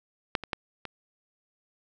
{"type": "clicks", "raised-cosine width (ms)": 0.3, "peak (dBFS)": [-8, -21, -12, -20], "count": 4, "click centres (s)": [0.352, 0.437, 0.532, 0.853], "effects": []}